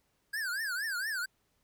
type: tone with vibrato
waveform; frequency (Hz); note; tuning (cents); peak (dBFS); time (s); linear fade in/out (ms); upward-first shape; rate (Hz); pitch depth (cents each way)
square; 1600; G6; +35; -33; 0.33-1.26; 10; triangle; 4.3; 250
effects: pink hiss -75 dBFS RMS until 1.63 s